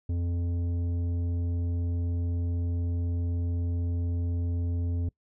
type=tone with tanh clipping; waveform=triangle; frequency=86.4 Hz; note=F2; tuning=18 cents flat; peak=-28 dBFS; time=0.09-5.09 s; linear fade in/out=5 ms; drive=14 dB; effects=noise-tail reverb RT60 0.1 s tail -23 dB re dry